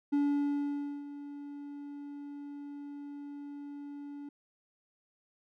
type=tone with ADSR envelope; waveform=triangle; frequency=286.8 Hz; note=D4; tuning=41 cents flat; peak=-23 dBFS; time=0.12-4.29 s; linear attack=15 ms; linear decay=900 ms; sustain=-16 dB; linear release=4 ms; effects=none